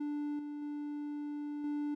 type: tone with level steps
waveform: triangle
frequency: 293.7 Hz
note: D4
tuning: in tune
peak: -32 / -37 / -35 / -31 dBFS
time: 0-1.95 s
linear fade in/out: 10 ms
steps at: 0.39 / 0.62 / 1.64 s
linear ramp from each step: 2 ms
effects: none